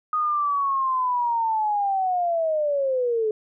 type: linear sweep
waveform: sine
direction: down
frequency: 1246 to 422.9 Hz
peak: -20 dBFS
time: 0.13-3.31 s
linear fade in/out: 2 ms
effects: none